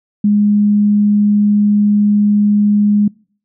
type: tone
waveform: sine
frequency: 206.9 Hz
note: G#3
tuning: 6 cents flat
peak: -8 dBFS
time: 0.24-3.08 s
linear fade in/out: 5 ms
effects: noise-tail reverb RT60 0.5 s tail -26 dB re dry